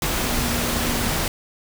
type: tone in noise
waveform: sine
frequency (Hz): 240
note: B3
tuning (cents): -49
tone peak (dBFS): -28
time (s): 0.26-1.11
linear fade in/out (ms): 2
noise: pink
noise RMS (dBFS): -23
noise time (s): 0.02-1.28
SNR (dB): -8
effects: none